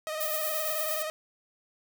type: tone with vibrato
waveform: sawtooth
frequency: 622.3 Hz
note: D#5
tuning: in tune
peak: -28 dBFS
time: 0.07-1.1 s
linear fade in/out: 0 ms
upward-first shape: square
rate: 19 Hz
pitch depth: 32 cents each way
type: noise with tremolo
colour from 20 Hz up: violet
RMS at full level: -31 dBFS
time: 0.2-1.03 s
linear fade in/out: 10 ms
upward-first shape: triangle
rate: 8.7 Hz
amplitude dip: 40%
effects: none